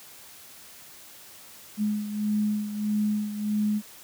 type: beating tone pair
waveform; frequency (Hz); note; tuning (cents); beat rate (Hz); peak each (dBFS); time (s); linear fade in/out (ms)
sine; 210 / 211.6; G#3 / G#3; +19 / +33; 1.6; -25 / -31; 1.77-3.82; 50
effects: white hiss -48 dBFS RMS until 4.03 s + high-pass 60 Hz 12 dB/octave